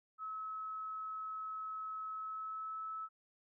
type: tone with pitch glide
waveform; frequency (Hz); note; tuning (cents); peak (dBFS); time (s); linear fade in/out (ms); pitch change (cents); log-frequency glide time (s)
sine; 1290 to 1302.7; E6 to E6; -38 to -21; -40; 0.18-3.09; 50; +17; 2.1-2.82
effects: none